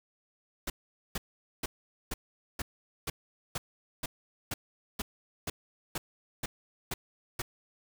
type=noise bursts; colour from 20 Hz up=pink; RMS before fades=-34 dBFS; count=15; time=0.67-7.42 s; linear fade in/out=5 ms; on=30 ms; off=450 ms; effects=none